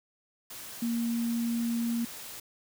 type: tone in noise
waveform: sine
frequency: 233.4 Hz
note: A#3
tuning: 2 cents sharp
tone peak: -27 dBFS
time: 0.82-2.05 s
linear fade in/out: 5 ms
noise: white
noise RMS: -43 dBFS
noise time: 0.5-2.4 s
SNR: +13 dB
effects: none